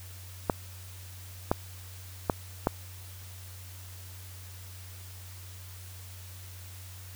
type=clicks; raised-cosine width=1 ms; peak=-9 dBFS; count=4; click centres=0.498 / 1.515 / 2.298 / 2.671 s; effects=added 92 Hz sine -44 dBFS peak until 7.15 s + white hiss -50 dBFS RMS until 7.15 s